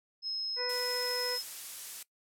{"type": "tone", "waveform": "sine", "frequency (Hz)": 5160, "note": "E8", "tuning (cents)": -38, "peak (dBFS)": -32, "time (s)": [0.22, 1.44], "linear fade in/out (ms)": 50}
{"type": "harmonic tone", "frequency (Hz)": 493.9, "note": "B4", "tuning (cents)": 0, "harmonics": [1, 2, 3, 4, 5], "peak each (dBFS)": [-36, -43, -44, -42, -51], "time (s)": [0.56, 1.39], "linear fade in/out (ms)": 50}
{"type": "noise", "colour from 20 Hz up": "blue", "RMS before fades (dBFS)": -40, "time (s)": [0.69, 2.03], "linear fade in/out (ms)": 5}
{"effects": ["noise-tail reverb RT60 0.1 s tail -20 dB re dry", "low-pass 12000 Hz 12 dB/octave"]}